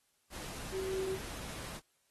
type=tone in noise; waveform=sine; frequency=380.3 Hz; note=F#4; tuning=48 cents sharp; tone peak=-34 dBFS; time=0.71-1.19 s; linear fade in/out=50 ms; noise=pink; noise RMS=-45 dBFS; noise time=0.3-1.81 s; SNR=+8 dB; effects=white hiss -75 dBFS RMS until 2.1 s + AAC 32 kbps